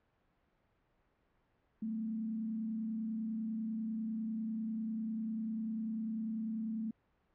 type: tone with frequency modulation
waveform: sine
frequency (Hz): 221.1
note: A3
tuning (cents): +9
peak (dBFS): -35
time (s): 1.82-6.91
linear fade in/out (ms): 5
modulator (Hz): 30.1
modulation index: 0.39
effects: pink hiss -75 dBFS RMS until 7.34 s + low-pass 2000 Hz 12 dB/octave

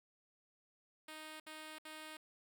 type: tone bursts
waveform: 5% pulse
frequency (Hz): 311.1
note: D#4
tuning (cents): 0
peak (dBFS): -37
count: 3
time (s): 1.08-2.17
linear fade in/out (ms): 5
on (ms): 320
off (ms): 65
effects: none

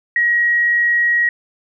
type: tone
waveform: sine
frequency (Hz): 1899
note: A#6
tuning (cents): +32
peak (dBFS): -12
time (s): 0.16-1.29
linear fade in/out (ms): 2
effects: none

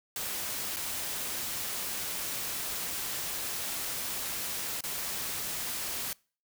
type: noise with dropouts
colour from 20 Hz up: white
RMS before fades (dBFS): -35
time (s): 0.16-6.13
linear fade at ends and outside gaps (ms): 2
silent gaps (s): 0.763-0.767 / 4.808-4.837
effects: noise-tail reverb RT60 0.4 s tail -25 dB re dry

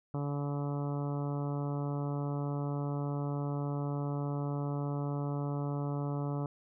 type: harmonic tone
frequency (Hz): 143.4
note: D3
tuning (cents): -41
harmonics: 1 / 2 / 3 / 4 / 5 / 6 / 7 / 8 / 9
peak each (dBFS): -33 / -39 / -43 / -45 / -47 / -49 / -50 / -51 / -52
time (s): 0.14-6.46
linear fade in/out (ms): 2
effects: none

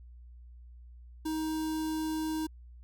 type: tone with notch filter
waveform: square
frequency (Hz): 314.6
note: D#4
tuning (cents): +19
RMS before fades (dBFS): -33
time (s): 1.25-2.47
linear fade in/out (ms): 10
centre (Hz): 2100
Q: 1.1
effects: added 60 Hz sine -48 dBFS peak until 2.83 s

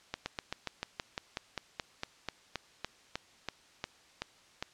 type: slowing click train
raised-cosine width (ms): 0.2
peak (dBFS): -17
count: 20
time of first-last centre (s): 0.14-4.625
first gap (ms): 120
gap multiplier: 1.07
effects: white hiss -61 dBFS RMS until 4.73 s + low-pass 6000 Hz 12 dB/octave

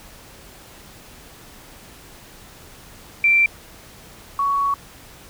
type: tone pair in turn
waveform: sine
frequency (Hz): 2350 / 1118.4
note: D7 / C#6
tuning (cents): +1 / +15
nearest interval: octave + minor second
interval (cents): 1286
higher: first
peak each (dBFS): -12 / -17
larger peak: first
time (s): 3.24-3.46 / 4.39-4.74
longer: second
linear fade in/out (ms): 2
effects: pink hiss -44 dBFS RMS until 5.29 s

